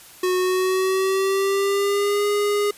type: tone with pitch glide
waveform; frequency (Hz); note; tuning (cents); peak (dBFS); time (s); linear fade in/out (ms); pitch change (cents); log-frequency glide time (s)
square; 366.4 to 411.3; F#4 to G#4; -17 to -17; -19; 0.23-2.71; 5; +200; 0.37-2.26
effects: white hiss -45 dBFS RMS until 2.77 s + resampled to 32000 Hz